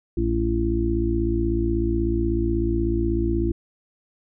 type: harmonic tone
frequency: 56.3 Hz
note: A1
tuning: 40 cents sharp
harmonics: 1 / 2 / 4 / 5 / 6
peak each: -24 / -28 / -30 / -31 / -23 dBFS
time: 0.17-3.52 s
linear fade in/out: 5 ms
effects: none